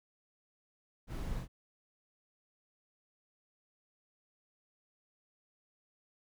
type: noise with echo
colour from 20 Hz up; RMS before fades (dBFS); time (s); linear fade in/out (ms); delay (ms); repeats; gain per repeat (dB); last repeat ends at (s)
brown; -40; 1.07-1.44; 50; 40; 1; -2; 1.48
effects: none